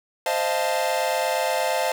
45% pulse chord, F dominant seventh, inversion second, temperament equal with one note detuned, 523.3 / 622.3 / 690.8 / 880 Hz, C5 / Eb5 / F5 / A5, 0 / 0 / -19 / 0 cents, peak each -27 dBFS, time 0.26-1.92 s, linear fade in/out 2 ms, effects 8-bit

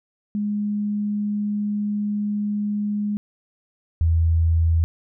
sine tone pair in turn, 207.3 / 82.27 Hz, G#3 / E2, -3 / -3 cents, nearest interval octave + major third, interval 1600 cents, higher first, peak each -21 / -15 dBFS, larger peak second, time 0.35-3.17 / 4.01-4.84 s, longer first, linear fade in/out 0 ms, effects none

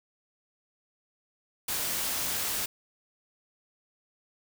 white noise, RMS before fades -31 dBFS, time 1.68-2.66 s, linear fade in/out 5 ms, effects none

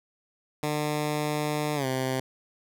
10% pulse tone with pitch glide, 150 to 130.58 Hz, D3 to C3, +37 to -3 cents, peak -18 dBFS, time 0.63-2.2 s, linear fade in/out 2 ms, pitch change -240 cents, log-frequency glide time 1.75-1.86 s, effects none

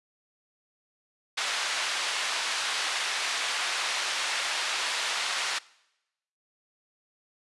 white band-pass noise, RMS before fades -30 dBFS, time 1.37-5.59 s, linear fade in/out 10 ms, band 840 to 4100 Hz, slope 12 dB/octave, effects noise-tail reverb RT60 0.9 s tail -22 dB re dry + resampled to 24000 Hz

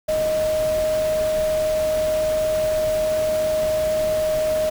sine tone in noise, 622.3 Hz, D#5, in tune, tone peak -18 dBFS, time 0.08-4.7 s, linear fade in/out 10 ms, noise pink, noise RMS -32 dBFS, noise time 0.08-4.7 s, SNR +11 dB, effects none

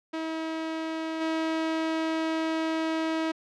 sawtooth tone with level steps, 321.2 Hz, E4, 45 cents flat, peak -26 / -22 dBFS, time 0.13-3.32 s, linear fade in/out 10 ms, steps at 1.2 s, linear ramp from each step 20 ms, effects low-pass 4000 Hz 12 dB/octave

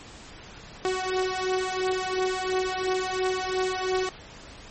sawtooth beating tone pair, 371.1 / 374 Hz, F#4 / F#4, +5 / +19 cents, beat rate 2.9 Hz, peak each -24 dBFS, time 0.85-4.09 s, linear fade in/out 0 ms, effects pink hiss -45 dBFS RMS until 4.7 s + MP3 32 kbps

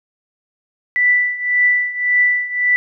sine tone with tremolo, 1975.5 Hz, B6, in tune, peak -9 dBFS, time 0.96-2.76 s, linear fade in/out 0 ms, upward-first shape triangle, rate 1.8 Hz, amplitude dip 85%, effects none

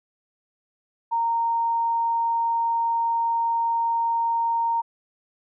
sine tone, 925 Hz, A#5, 14 cents flat, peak -20 dBFS, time 1.11-4.82 s, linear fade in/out 20 ms, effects none

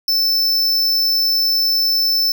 square tone, 5290 Hz, E8, 5 cents sharp, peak -14 dBFS, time 0.08-2.32 s, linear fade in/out 2 ms, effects none

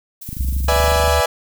violet noise with tremolo, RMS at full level -32 dBFS, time 0.21-0.93 s, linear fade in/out 10 ms, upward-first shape sine, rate 19 Hz, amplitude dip 40%
click train, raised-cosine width 5 ms, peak -17 dBFS, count 21, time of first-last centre 0.29-1.077 s, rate 25.4 Hz
sine tone with pitch glide, 64.3 to 73.86 Hz, C2 to D2, -30 to +10 cents, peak -17 dBFS, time 0.39-1.21 s, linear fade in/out 10 ms, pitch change +240 cents, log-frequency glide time 0.52-0.93 s
30% pulse chord, E dominant seventh, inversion second, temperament equal, 493.9 / 587.3 / 659.3 / 830.6 Hz, B4 / D5 / E5 / G#5, 0 / 0 / 0 / 0 cents, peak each -18 dBFS, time 0.68-1.26 s, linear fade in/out 5 ms
effects none

